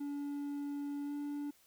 triangle tone with pitch glide, 286.3 to 289.6 Hz, D4 to D4, -44 to -24 cents, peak -35 dBFS, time 0-1.51 s, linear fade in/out 10 ms, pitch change +20 cents, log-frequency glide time 1.04-1.13 s, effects white hiss -67 dBFS RMS until 1.66 s

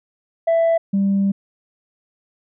sine tone pair in turn, 663 / 197.11 Hz, E5 / G3, +10 / +10 cents, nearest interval octave + major sixth, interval 2100 cents, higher first, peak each -11 / -13 dBFS, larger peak first, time 0.47-0.78 / 0.93-1.32 s, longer second, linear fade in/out 10 ms, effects tanh soft clip ceiling -12 dBFS

